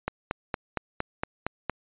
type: click train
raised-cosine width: 0.5 ms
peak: -12 dBFS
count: 8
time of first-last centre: 0.08-1.697 s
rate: 4.33 Hz
effects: resampled to 8000 Hz